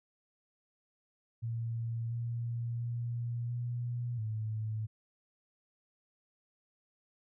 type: tone with pitch steps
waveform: sine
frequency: 115.4 / 117.7 / 118.7 / 120.7 / 109.2 Hz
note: A#2 / A#2 / A#2 / B2 / A2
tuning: -17 / +17 / +32 / -39 / -13 cents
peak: -33 dBFS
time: 1.42-4.87 s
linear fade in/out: 20 ms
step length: 690 ms
effects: none